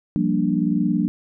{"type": "chord", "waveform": "sine", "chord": "G minor seventh", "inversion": "third", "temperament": "equal", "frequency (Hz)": [174.61, 196, 233.1, 293.7], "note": ["F3", "G3", "Bb3", "D4"], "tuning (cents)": [0, 0, 0, 0], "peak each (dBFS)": -23, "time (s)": [0.16, 1.08], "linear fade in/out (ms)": 0, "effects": []}